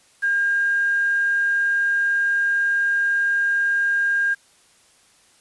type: tone with quantisation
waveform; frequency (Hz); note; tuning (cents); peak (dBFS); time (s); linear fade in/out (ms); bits
sine; 1611; G6; +47; -17; 0.22-4.35; 20; 7
effects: white hiss -56 dBFS RMS until 5.4 s + resampled to 24000 Hz